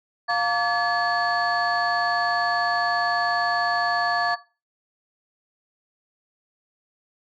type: tone cluster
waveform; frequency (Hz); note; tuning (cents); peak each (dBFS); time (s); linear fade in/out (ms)
sine; 704 / 913 / 1152 / 1713 / 4454; F5 / A#5 / D6 / A6 / C#8; +14 / -36 / -34 / -47 / +7; -24 / -30 / -25 / -22 / -30; 0.28-4.36; 20
effects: noise-tail reverb RT60 0.3 s tail -17 dB re dry + tanh soft clip ceiling -13 dBFS